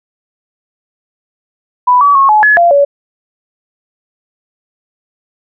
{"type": "tone with pitch steps", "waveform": "sine", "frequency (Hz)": [991, 1143, 1092, 852, 1701, 689, 567], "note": ["B5", "D6", "C#6", "G#5", "G#6", "F5", "C#5"], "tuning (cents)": [6, -47, -26, 44, 41, -24, 39], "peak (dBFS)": -4, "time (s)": [1.87, 2.85], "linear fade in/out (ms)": 10, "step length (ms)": 140, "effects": []}